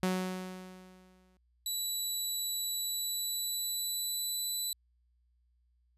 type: tone with exponential decay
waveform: sawtooth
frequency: 185 Hz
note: F#3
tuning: in tune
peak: -23 dBFS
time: 0.03-1.37 s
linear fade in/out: 0 ms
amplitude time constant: 290 ms
type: tone with pitch glide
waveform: 15% pulse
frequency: 3941 to 3975 Hz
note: B7 to B7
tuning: -4 to +10 cents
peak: -26 dBFS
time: 1.66-4.73 s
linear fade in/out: 2 ms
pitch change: +14 cents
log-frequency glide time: 2.73-4.41 s
effects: added 60 Hz sine -68 dBFS peak until 5.97 s + resampled to 32000 Hz

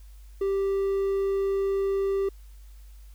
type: tone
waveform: triangle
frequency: 392 Hz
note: G4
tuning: in tune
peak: -21 dBFS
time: 0.41-2.29 s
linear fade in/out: 5 ms
effects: added 50 Hz sine -44 dBFS peak until 3.14 s + white hiss -62 dBFS RMS until 3.14 s

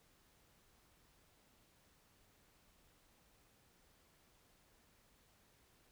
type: silence
effects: pink hiss -71 dBFS RMS until 5.91 s

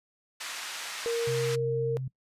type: band-pass noise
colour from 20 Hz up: pink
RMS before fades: -38 dBFS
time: 0.4-1.56 s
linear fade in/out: 10 ms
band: 1300 to 7900 Hz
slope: 12 dB/octave
type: tone with pitch glide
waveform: sine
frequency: 466.2 to 460.3 Hz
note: A#4 to A#4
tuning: 0 to -22 cents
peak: -26 dBFS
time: 1.06-1.97 s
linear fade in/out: 0 ms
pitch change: -22 cents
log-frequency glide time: 1.49-1.78 s
type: tone with vibrato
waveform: sine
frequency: 130.81 Hz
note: C3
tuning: in tune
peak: -31 dBFS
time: 1.27-2.08 s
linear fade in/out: 5 ms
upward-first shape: sine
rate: 15 Hz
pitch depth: 8 cents each way
effects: noise-tail reverb RT60 0.1 s tail -21 dB re dry + resampled to 32000 Hz

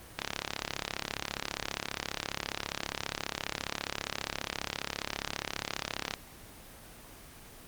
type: click train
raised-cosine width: 0.2 ms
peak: -13 dBFS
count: 208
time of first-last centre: 0.19-6.138 s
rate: 34.8 Hz
effects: pink hiss -50 dBFS RMS until 7.67 s + Opus 24 kbps

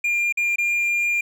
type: tone with dropouts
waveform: triangle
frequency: 2401 Hz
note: D7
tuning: 38 cents sharp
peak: -17 dBFS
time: 0.04-1.21 s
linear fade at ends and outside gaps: 5 ms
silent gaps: 0.325-0.372 / 0.559-0.583 s
effects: none

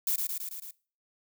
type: noise with echo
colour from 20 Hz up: violet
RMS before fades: -28 dBFS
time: 0.07-0.16 s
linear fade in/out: 2 ms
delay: 110 ms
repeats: 5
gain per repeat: -3 dB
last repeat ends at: 0.71 s
effects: noise-tail reverb RT60 0.4 s tail -22 dB re dry

